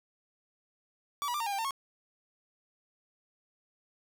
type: tone with pitch steps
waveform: 45% pulse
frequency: 1150 / 970 / 1186 / 918 / 809 / 790 / 905 / 1093 Hz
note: D6 / B5 / D6 / A#5 / G#5 / G5 / A5 / C#6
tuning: -37 / -31 / +17 / -27 / -46 / +13 / +48 / -25 cents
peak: -31 dBFS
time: 1.22-1.708 s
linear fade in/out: 0 ms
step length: 61 ms
effects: none